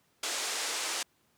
white band-pass noise, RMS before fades -34 dBFS, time 0.23-1.03 s, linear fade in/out 5 ms, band 340 to 8200 Hz, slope 24 dB/octave, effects pink hiss -70 dBFS RMS until 1.37 s + high-pass 100 Hz 12 dB/octave

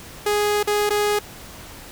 sawtooth tone with dropouts, 415.3 Hz, G#4, in tune, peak -14 dBFS, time 0.26-1.19 s, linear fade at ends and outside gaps 5 ms, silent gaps 0.63-0.673 / 0.894-0.904 s, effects pink hiss -40 dBFS RMS until 1.91 s

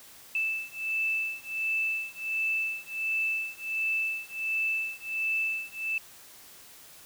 sine beating tone pair, 2637 / 2638.4 Hz, E7 / E7, 0 / +1 cents, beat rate 1.4 Hz, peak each -31 dBFS, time 0.35-5.98 s, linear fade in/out 2 ms, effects white hiss -51 dBFS RMS until 7.05 s

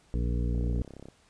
harmonic tone, 59.4 Hz, A#1, 33 cents sharp, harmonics 1 / 2 / 3 / 4 / 5 / 7 / 8, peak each -27 / -33 / -37 / -39 / -41 / -44 / -45 dBFS, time 0.14-0.82 s, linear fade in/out 0 ms
click train, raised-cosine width 2 ms, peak -31 dBFS, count 19, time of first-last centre 0.55-1.086 s, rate 33.6 Hz
effects pink hiss -63 dBFS RMS until 1.29 s + resampled to 22050 Hz

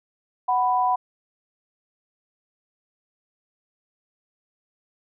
sine tone pair together, 743 / 991 Hz, F#5 / B5, +7 / +6 cents, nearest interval perfect fourth, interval 499 cents, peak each -21 dBFS, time 0.48-0.96 s, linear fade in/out 10 ms, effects none

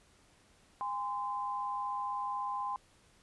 sine tone pair together, 815 / 1031.1 Hz, G#5 / C6, -33 / -26 cents, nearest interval major third, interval 407 cents, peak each -38 / -35 dBFS, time 0.81-2.76 s, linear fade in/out 0 ms, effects pink hiss -65 dBFS RMS until 3.22 s + resampled to 24000 Hz

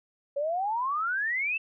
sine exponential sweep, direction up, 550 to 2700 Hz, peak -26 dBFS, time 0.36-1.58 s, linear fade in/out 10 ms, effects none

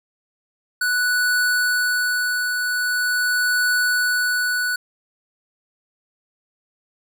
square tone with tremolo, 1480 Hz, F#6, in tune, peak -17 dBFS, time 0.81-4.76 s, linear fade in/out 5 ms, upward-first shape triangle, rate 0.43 Hz, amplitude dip 40%, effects none

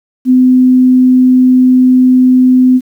sine tone, 254.6 Hz, C4, 47 cents flat, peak -3 dBFS, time 0.25-2.81 s, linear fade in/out 50 ms, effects 7-bit

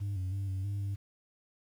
sine tone with pitch steps, 100.3 / 92.9 / 98.2 / 95 / 100.6 / 99.3 Hz, G2 / F#2 / G2 / F#2 / G2 / G2, +40 / +7 / +4 / +46 / +45 / +23 cents, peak -29 dBFS, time 0-0.96 s, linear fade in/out 20 ms, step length 160 ms, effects tanh soft clip ceiling -31 dBFS + 10-bit

